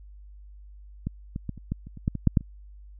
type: clicks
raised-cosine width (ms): 5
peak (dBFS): -16 / -19 / -18 / -29 / -15 / -29 / -28 / -11 / -18 / -6 / -7 / -29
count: 12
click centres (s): 1.07 / 1.361 / 1.493 / 1.577 / 1.72 / 1.87 / 1.973 / 2.079 / 2.153 / 2.273 / 2.372 / 2.409
effects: added 50 Hz sine -44 dBFS peak until 2.99 s